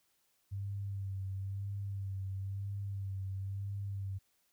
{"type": "tone with vibrato", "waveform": "sine", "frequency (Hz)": 98, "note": "G2", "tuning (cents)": 0, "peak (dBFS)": -36, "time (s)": [0.51, 4.19], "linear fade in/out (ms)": 20, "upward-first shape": "sine", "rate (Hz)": 1, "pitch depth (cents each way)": 35, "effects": ["white hiss -75 dBFS RMS until 4.52 s"]}